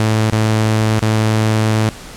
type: tone with dropouts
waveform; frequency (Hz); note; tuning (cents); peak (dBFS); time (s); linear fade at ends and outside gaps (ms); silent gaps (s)
sawtooth; 109.4; A2; -9; -8; 0-1.89; 0; 0.3-0.325 / 0.992-1.022
effects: pink hiss -34 dBFS RMS until 2.16 s + low-pass 10000 Hz 12 dB/octave